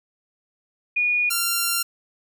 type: tone pair in turn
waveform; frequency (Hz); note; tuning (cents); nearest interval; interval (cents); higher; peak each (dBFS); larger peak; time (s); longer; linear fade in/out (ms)
sine / 5% pulse; 2450 / 1380.2; D#7 / F6; -27 / -21; minor seventh; 994; first; -18 / -9; second; 0.96-1.3 / 1.3-1.83; second; 10
effects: none